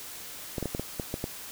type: clicks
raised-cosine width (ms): 2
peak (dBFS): -17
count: 8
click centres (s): 0.582 / 0.627 / 0.657 / 0.749 / 0.796 / 0.998 / 1.141 / 1.241
effects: white hiss -42 dBFS RMS until 1.51 s

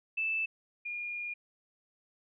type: tone pair in turn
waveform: sine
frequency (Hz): 2637 / 2423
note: E7 / D#7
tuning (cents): 0 / -47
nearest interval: minor second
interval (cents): 147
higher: first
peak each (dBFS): -29 / -35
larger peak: first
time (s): 0.17-0.46 / 0.85-1.34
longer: second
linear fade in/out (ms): 10
effects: none

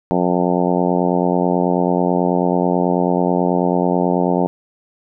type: harmonic tone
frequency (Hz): 89.2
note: F2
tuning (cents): +37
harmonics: 2 / 3 / 4 / 5 / 6 / 7 / 8 / 9 / 10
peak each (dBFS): -19 / -21 / -22 / -23 / -24 / -24 / -25 / -26 / -26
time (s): 0.11-4.47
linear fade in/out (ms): 0
effects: none

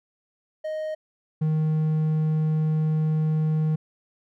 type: tone pair in turn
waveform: triangle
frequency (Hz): 622.3 / 155.99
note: D#5 / D#3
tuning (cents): 0 / +5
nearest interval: 2 octaves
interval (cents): 2395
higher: first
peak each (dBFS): -25 / -18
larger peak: second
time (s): 0.64-0.95 / 1.41-3.76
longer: second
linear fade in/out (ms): 10
effects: none

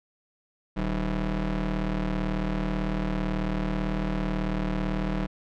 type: ring-modulated tone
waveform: 30% pulse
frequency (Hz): 115.1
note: A#2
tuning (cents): -22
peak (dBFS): -20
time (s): 0.76-5.27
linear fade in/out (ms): 20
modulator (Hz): 76.6
effects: low-pass 3000 Hz 12 dB/octave

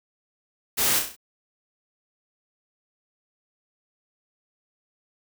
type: noise with echo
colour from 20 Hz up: white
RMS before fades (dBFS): -23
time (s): 0.77-1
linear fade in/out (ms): 20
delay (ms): 33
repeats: 5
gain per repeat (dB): -5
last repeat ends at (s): 1.165
effects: none

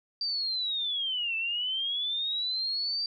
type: linear two-way sweep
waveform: sine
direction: down then up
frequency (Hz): 4699 to 2637 to 4699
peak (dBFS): -28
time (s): 0.21-3.06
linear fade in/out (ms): 2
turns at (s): 1.36
effects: none

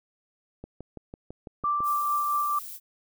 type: click train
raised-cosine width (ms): 2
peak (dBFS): -26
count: 8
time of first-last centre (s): 0.64-1.805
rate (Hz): 6.01
type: tone with tremolo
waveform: sine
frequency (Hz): 1174.7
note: D6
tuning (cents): 0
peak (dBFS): -22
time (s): 1.64-2.59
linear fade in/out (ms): 5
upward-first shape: triangle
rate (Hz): 4.5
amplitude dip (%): 30
type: noise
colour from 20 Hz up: violet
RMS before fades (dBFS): -40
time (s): 1.83-2.8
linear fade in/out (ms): 50
effects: none

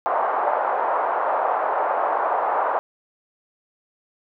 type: band-pass noise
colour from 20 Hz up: pink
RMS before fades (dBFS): -22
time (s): 0.06-2.79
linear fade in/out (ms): 0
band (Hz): 640 to 1100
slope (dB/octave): 24
effects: none

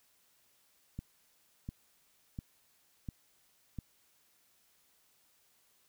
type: click train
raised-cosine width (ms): 5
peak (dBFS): -27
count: 5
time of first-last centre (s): 0.99-3.787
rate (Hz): 1.43
effects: white hiss -70 dBFS RMS until 5.88 s

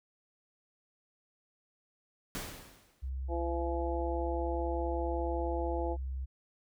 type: noise with exponential decay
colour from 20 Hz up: pink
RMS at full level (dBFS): -37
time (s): 2.35-3.09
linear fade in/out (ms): 0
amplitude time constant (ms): 160
type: tone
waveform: sine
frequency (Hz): 65.6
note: C2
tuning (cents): +5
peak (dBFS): -34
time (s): 3.02-6.26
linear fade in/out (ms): 20
type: harmonic tone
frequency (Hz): 169.9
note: F3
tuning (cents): -47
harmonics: 2 / 3 / 4 / 5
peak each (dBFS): -36 / -38 / -39 / -40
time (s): 3.28-5.97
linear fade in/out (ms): 50
effects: none

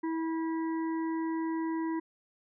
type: harmonic tone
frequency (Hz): 324.9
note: E4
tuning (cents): -25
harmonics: 1 / 3 / 5 / 6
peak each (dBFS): -30 / -39 / -52 / -48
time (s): 0.03-2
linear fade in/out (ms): 10
effects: none

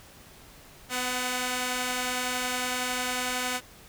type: tone pair together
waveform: 5% pulse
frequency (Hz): 251.3 / 743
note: B3 / F#5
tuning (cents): +30 / +7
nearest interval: octave + perfect fifth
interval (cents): 1877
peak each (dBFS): -18 / -21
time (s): 0.89-3.61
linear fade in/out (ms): 50
effects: pink hiss -51 dBFS RMS until 3.88 s

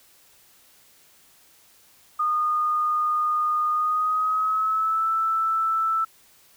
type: tone with pitch glide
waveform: sine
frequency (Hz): 1226 to 1321.6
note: D#6 to E6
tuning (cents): -26 to +4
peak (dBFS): -20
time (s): 2.19-6.05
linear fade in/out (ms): 10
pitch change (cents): +130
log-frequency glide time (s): 3.71-5.09
effects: white hiss -56 dBFS RMS until 6.56 s

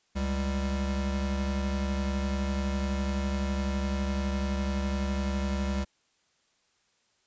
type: tone pair together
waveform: square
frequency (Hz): 69.3 / 196.01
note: C#2 / G3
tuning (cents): 0 / 0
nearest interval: octave + tritone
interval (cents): 1800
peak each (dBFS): -30 / -32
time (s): 0.15-5.85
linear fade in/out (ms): 20
effects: white hiss -70 dBFS RMS until 7.26 s + resampled to 16000 Hz

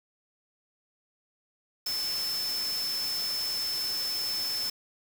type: tone in noise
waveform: sine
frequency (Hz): 5274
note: E8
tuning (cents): 0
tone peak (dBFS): -29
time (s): 1.86-4.7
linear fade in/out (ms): 5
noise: white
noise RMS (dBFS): -38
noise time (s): 1.86-4.7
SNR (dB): +6
effects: none

